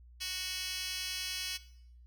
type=tone with high-pass filter; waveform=10% pulse; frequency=370 Hz; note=F#4; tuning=in tune; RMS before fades=-38 dBFS; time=0.2-1.58 s; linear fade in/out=20 ms; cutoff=3600 Hz; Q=8.5; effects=noise-tail reverb RT60 0.7 s tail -17 dB re dry + added 60 Hz sine -53 dBFS peak until 2.06 s